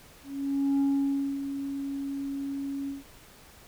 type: tone with ADSR envelope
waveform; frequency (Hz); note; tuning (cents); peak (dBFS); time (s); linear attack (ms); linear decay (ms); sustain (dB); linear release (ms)
sine; 277.2; C#4; 0; -19; 0.23-3.04; 570; 580; -11; 160
effects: tanh soft clip ceiling -21 dBFS + pink hiss -53 dBFS RMS until 3.67 s